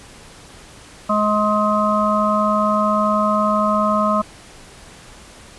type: harmonic tone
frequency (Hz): 210.6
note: G#3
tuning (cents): +24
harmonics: 1 / 3 / 5 / 6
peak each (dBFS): -20 / -20 / -20 / -20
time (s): 1.09-4.22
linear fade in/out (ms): 10
effects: pink hiss -42 dBFS RMS until 5.58 s + resampled to 24000 Hz